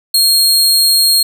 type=tone; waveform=sawtooth; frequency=4252 Hz; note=C8; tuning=27 cents sharp; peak=-5 dBFS; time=0.14-1.23 s; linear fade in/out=5 ms; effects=none